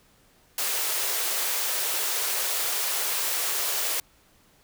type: high-pass noise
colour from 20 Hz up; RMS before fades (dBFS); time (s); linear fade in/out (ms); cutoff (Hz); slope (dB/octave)
white; -27; 0.58-4; 2; 360; 48
effects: pink hiss -60 dBFS RMS until 4.63 s